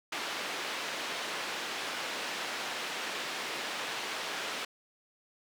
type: band-pass noise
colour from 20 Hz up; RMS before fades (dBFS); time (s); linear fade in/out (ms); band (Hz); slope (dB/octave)
white; -37; 0.12-4.65; 5; 290 to 3300; 12
effects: none